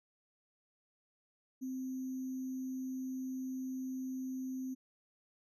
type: tone with sample-and-hold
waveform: sine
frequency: 260 Hz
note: C4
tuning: 11 cents flat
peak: -37 dBFS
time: 1.61-4.75 s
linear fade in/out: 20 ms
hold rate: 6300 Hz
effects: resampled to 32000 Hz